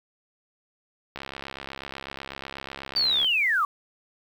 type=click train; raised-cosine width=0.3 ms; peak=-19 dBFS; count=143; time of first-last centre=1.16-3.245 s; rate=68.1 Hz
type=linear sweep; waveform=sine; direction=down; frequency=4650 to 1100 Hz; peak=-20 dBFS; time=2.96-3.65 s; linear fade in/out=2 ms
effects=8-bit